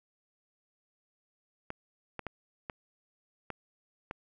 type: clicks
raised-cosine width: 0.5 ms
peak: -22 dBFS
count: 6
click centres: 1.704 / 2.193 / 2.267 / 2.698 / 3.503 / 4.111 s
effects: none